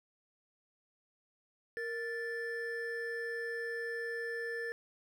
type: tone pair together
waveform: triangle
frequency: 465.8 / 1758.6 Hz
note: A#4 / A6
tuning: -1 / -1 cents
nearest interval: octave + major seventh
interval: 2300 cents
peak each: -37 / -37 dBFS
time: 1.77-4.72 s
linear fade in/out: 0 ms
effects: none